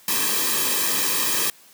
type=noise with comb filter; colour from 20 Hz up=white; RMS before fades=-22 dBFS; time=0.08-1.5 s; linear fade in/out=2 ms; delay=1.4 ms; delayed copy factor=-0.8; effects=white hiss -51 dBFS RMS until 1.73 s + high-pass 150 Hz 12 dB/octave